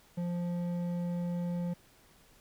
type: tone with hard clipping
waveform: sine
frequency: 174.61 Hz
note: F3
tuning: in tune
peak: -33 dBFS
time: 0.17-1.74 s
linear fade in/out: 10 ms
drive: 8 dB
effects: pink hiss -62 dBFS RMS until 2.4 s